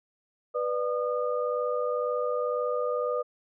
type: tone cluster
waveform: sine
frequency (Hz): 493 / 595 / 1219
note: B4 / D5 / D#6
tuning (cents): -3 / +22 / -36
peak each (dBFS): -28 / -31 / -33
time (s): 0.54-3.23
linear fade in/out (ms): 20
effects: none